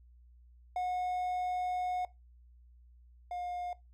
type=tone pair in turn; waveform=triangle; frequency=727 / 713.3 Hz; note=F#5 / F5; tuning=-31 / +36 cents; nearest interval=unison; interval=33 cents; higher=first; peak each=-29 / -34 dBFS; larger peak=first; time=0.76-2.05 / 3.31-3.73 s; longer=first; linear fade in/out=2 ms; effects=noise-tail reverb RT60 0.2 s tail -19 dB re dry + added 60 Hz sine -56 dBFS peak until 3.93 s